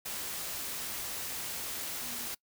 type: tone in noise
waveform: sine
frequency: 240 Hz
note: B3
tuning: 49 cents flat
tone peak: -49 dBFS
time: 2.02-2.27 s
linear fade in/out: 10 ms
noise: white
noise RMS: -38 dBFS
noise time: 0.05-2.35 s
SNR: -14 dB
effects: noise-tail reverb RT60 0.1 s tail -24 dB re dry